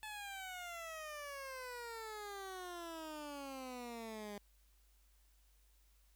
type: exponential sweep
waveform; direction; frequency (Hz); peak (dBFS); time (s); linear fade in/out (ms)
15% pulse; down; 868 to 201.9; -39; 0.03-4.38; 0
effects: added 50 Hz sine -67 dBFS peak until 6.15 s + white hiss -75 dBFS RMS until 6.15 s